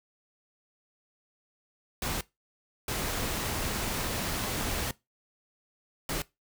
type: noise bursts at uneven times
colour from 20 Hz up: pink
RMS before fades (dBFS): -32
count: 3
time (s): 2.02-2.21 / 2.88-4.91 / 6.09-6.22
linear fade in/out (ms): 2
effects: noise-tail reverb RT60 0.2 s tail -20 dB re dry